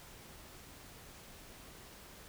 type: silence
effects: pink hiss -54 dBFS RMS until 2.28 s

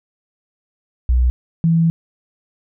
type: tone pair in turn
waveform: sine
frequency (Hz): 61.74 / 165.24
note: B1 / E3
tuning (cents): 0 / +4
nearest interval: octave + perfect fourth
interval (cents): 1704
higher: second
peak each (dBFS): -11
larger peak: neither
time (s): 1.09-1.3 / 1.64-1.9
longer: second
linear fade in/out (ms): 0
effects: none

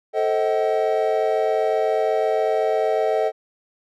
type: chord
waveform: triangle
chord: A diminished seventh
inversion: none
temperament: just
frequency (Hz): 440 / 528 / 633.6 / 760.3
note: A4 / C5 / Eb5 / Gb5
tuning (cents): 0 / +16 / +31 / +47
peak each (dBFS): -20 / -25 / -20 / -23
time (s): 0.13-3.32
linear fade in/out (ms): 50
effects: none

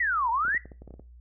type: exponential two-way sweep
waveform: sine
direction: down then up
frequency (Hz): 2014 to 890 to 2014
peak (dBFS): -23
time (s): 0-0.58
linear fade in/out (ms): 5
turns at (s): 0.3
type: clicks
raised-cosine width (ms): 2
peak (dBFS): -32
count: 10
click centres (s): 0.451 / 0.482 / 0.547 / 0.656 / 0.718 / 0.82 / 0.877 / 0.907 / 0.94 / 0.996
effects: noise-tail reverb RT60 0.3 s tail -18 dB re dry + added 60 Hz sine -47 dBFS peak until 1.2 s

